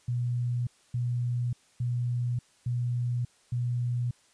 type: tone bursts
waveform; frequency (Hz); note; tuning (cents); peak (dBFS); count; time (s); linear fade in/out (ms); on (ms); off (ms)
sine; 121.7; B2; -25; -26; 5; 0.08-4.11; 5; 590; 270
effects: white hiss -63 dBFS RMS until 4.33 s + resampled to 22050 Hz